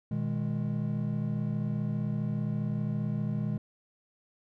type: chord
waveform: triangle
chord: G# minor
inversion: first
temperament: equal with one note detuned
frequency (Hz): 120.44 / 155.56 / 207.7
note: B2 / D#3 / G#3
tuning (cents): -43 / 0 / 0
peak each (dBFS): -31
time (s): 0.11-3.58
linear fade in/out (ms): 5
effects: none